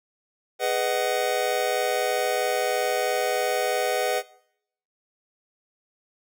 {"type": "chord", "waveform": "square", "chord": "G# minor seventh", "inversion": "none", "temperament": "just", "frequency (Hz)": [415.3, 498.4, 623, 747.5], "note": ["G#4", "B4", "D#5", "F#5"], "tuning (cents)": [0, 16, 2, 17], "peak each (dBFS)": [-31, -27, -29, -28], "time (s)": [0.59, 4.23], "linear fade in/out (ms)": 50, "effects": ["noise-tail reverb RT60 0.7 s tail -21 dB re dry"]}